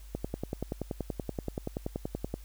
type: click train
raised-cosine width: 2 ms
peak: -19 dBFS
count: 24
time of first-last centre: 0.15-2.34 s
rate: 10.5 Hz
effects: added 50 Hz sine -45 dBFS peak until 2.44 s + white hiss -59 dBFS RMS until 2.44 s

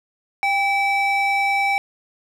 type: ring-modulated tone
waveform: triangle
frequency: 1550 Hz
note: G6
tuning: 20 cents flat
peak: -12 dBFS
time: 0.43-1.78 s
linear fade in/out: 0 ms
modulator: 755 Hz
effects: none

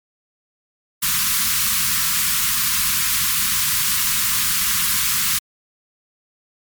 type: band-stop noise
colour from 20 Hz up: white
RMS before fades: -19 dBFS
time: 1.02-5.39 s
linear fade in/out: 10 ms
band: 230 to 990 Hz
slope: 96 dB/octave
effects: MP3 96 kbps

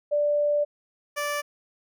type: tone pair in turn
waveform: sine / 15% pulse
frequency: 587.3 / 584.2 Hz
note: D5 / D5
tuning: 0 / -9 cents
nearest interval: unison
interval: 9 cents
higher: first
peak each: -20 dBFS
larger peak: neither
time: 0.11-0.65 / 1.16-1.42 s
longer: first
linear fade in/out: 20 ms
effects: none

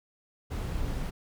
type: noise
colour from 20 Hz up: brown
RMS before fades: -32 dBFS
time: 0.5-1.11 s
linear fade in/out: 20 ms
effects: none

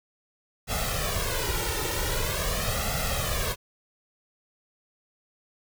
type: noise with flanger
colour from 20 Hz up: pink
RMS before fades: -28 dBFS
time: 0.67-3.56 s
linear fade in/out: 50 ms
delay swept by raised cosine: 1.5 to 2.2 ms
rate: 0.44 Hz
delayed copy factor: +0.85
effects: none

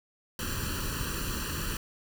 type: noise with comb filter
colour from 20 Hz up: pink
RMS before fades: -33 dBFS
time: 0.39-1.77 s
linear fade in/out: 2 ms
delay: 0.69 ms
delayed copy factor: +0.9
effects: none

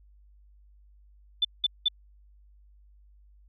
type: tone bursts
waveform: sine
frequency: 3520 Hz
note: A7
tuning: in tune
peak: -20 dBFS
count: 3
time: 1.42-1.884 s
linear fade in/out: 5 ms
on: 28 ms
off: 190 ms
effects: added 50 Hz sine -54 dBFS peak until 3.48 s

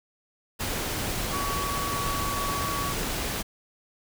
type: tone in noise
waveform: sine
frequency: 1130 Hz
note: C#6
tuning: 33 cents sharp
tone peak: -30 dBFS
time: 1.32-2.93 s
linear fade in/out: 20 ms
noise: pink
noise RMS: -30 dBFS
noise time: 0.59-3.43 s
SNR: -3 dB
effects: none

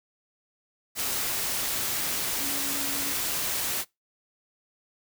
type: tone in noise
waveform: sine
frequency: 279.2 Hz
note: C#4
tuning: 13 cents sharp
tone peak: -38 dBFS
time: 2.38-3.15 s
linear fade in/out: 50 ms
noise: white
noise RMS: -29 dBFS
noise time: 0.95-3.85 s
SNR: -12 dB
effects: noise-tail reverb RT60 0.2 s tail -24 dB re dry

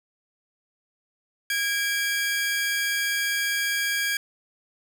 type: tone pair together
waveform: sawtooth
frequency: 1635 / 2330 Hz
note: G#6 / D7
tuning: -28 / -14 cents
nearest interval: tritone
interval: 614 cents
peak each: -21 / -26 dBFS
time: 1.5-4.17 s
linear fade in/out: 2 ms
effects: none

